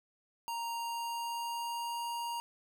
square tone with pitch glide, 932.3 to 941 Hz, A#5 to A#5, 0 to +16 cents, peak -36 dBFS, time 0.48-2.4 s, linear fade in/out 0 ms, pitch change +16 cents, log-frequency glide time 0.74-2.04 s, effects none

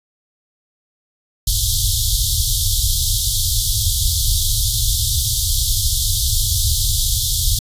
pink band-stop noise, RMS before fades -17 dBFS, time 1.47-7.59 s, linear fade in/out 5 ms, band 120 to 3300 Hz, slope 96 dB/octave, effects resampled to 32000 Hz

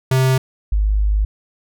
square / sine tone pair in turn, 130.81 / 51.51 Hz, C3 / G#1, 0 / -13 cents, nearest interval octave + major third, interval 1613 cents, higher first, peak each -13 dBFS, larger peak neither, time 0.11-0.38 / 0.72-1.25 s, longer second, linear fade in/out 5 ms, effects none

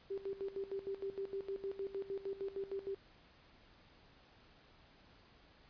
sine tone with tremolo, 392 Hz, G4, in tune, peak -37 dBFS, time 0.1-2.95 s, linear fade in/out 10 ms, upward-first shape square, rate 6.5 Hz, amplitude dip 80%, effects pink hiss -64 dBFS RMS until 5.69 s + resampled to 11025 Hz

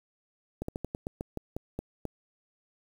slowing click train, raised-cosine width 2 ms, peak -20 dBFS, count 11, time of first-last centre 0.62-2.053 s, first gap 64 ms, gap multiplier 1.17, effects 8-bit

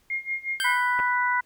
sine tone with tremolo, 2133 Hz, C7, 33 cents sharp, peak -24 dBFS, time 0.1-0.8 s, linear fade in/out 2 ms, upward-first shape sine, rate 5.5 Hz, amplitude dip 90%
25% pulse tone with exponential decay, 1568 Hz, G6, in tune, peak -19 dBFS, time 0.6-1.16 s, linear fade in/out 0 ms, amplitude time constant 120 ms
harmonic tone, 493.9 Hz, B4, in tune, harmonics 2 / 3 / 4, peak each -24 / -26 / -27 dBFS, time 0.64-1.41 s, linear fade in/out 10 ms
clicks, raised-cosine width 0.5 ms, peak -19 dBFS, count 2, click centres 0.991 / 1 s
effects pink hiss -64 dBFS RMS until 1.45 s

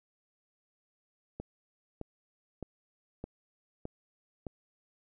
click train, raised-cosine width 2 ms, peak -25 dBFS, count 6, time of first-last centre 1.4-4.467 s, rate 1.63 Hz, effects none

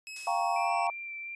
sawtooth tone with pitch glide, 2570 to 2668 Hz, E7 to E7, -45 to +20 cents, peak -37 dBFS, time 0.07-0.87 s, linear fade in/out 0 ms, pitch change +65 cents, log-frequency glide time 0.55-0.74 s
blue noise with exponential decay, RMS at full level -41 dBFS, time 0.16-0.9 s, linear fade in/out 2 ms, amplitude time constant 160 ms
sine chord, G half-diminished seventh, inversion third, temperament equal, 698.5 / 784 / 932.3 / 1108.7 Hz, F5 / G5 / Bb5 / Db6, 0 / 0 / 0 / 0 cents, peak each -30 / -32 / -32 / -34 dBFS, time 0.27-0.9 s, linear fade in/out 2 ms
sine tone with vibrato, 2354 Hz, D7, 3 cents sharp, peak -37 dBFS, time 0.56-1.35 s, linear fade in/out 2 ms, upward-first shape sine, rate 2.9 Hz, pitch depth 13 cents each way
effects resampled to 22050 Hz

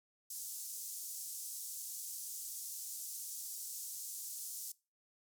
pink band-pass noise, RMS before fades -45 dBFS, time 0.3-4.72 s, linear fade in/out 5 ms, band 6200 to 16000 Hz, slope 24 dB/octave, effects noise-tail reverb RT60 0.3 s tail -22 dB re dry

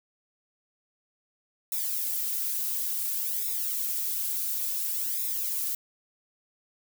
violet noise with flanger, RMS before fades -30 dBFS, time 1.72-5.75 s, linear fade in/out 2 ms, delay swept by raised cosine 0.66 to 3.56 ms, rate 0.57 Hz, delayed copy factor -0.9, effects none

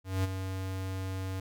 square tone with ADSR envelope, 94.7 Hz, F#2, 41 cents sharp, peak -26 dBFS, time 0.04-1.4 s, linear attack 200 ms, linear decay 23 ms, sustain -8 dB, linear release 4 ms, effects none

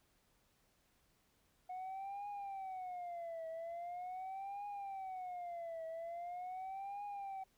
sine tone with vibrato, 729 Hz, F#5, 26 cents flat, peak -40 dBFS, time 1.69-7.44 s, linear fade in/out 10 ms, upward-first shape triangle, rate 0.42 Hz, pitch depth 210 cents each way, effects tanh soft clip ceiling -41 dBFS + pink hiss -75 dBFS RMS until 7.57 s

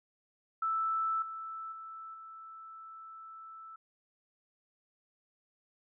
sine tone with level steps, 1319 Hz, E6, 1 cent sharp, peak -29 / -39 / -43 / -46 dBFS, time 0.62-3.76 s, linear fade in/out 5 ms, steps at 1.22 / 1.72 / 2.14 s, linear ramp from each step 2 ms, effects none

